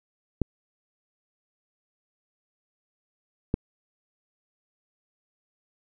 clicks, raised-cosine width 3 ms, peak -10 dBFS, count 2, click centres 0.417 / 3.541 s, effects none

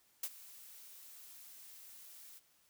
blue noise with ADSR envelope, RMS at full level -37 dBFS, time 0.23-2.4 s, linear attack 4 ms, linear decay 53 ms, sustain -18 dB, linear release 27 ms, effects white hiss -71 dBFS RMS until 2.69 s

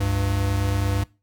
square tone pair together, 70.4 / 99.43 Hz, C#2 / G2, +27 / +25 cents, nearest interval tritone, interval 598 cents, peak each -27 / -22 dBFS, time 0-1.04 s, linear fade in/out 10 ms, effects noise-tail reverb RT60 0.3 s tail -22 dB re dry

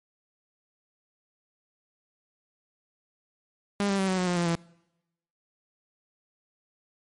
sawtooth tone with pitch steps, 201.9 / 196.72 / 191.67 / 186.75 / 181.96 / 177.29 / 172.74 / 168.31 Hz, G#3 / G3 / G3 / F#3 / F#3 / F3 / F3 / E3, -49 / +6 / -39 / +16 / -29 / +26 / -19 / +36 cents, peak -20 dBFS, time 3.8-4.552 s, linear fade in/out 0 ms, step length 94 ms, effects noise-tail reverb RT60 0.9 s tail -24 dB re dry + MP3 48 kbps

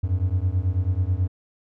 triangle beating tone pair, 87.31 / 96.51 Hz, F2 / G2, 0 / -27 cents, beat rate 9.2 Hz, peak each -21 dBFS, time 0.03-1.28 s, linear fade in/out 10 ms, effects none

